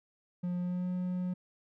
triangle tone with pitch glide, 177.8 to 181.12 Hz, F3 to F#3, +31 to -37 cents, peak -29 dBFS, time 0.43-1.34 s, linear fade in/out 10 ms, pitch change +32 cents, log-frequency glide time 0.59-0.89 s, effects none

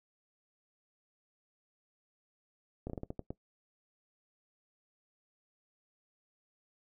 slowing click train, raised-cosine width 2 ms, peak -25 dBFS, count 8, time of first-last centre 2.87-3.305 s, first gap 28 ms, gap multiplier 1.26, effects noise-tail reverb RT60 0.1 s tail -19 dB re dry

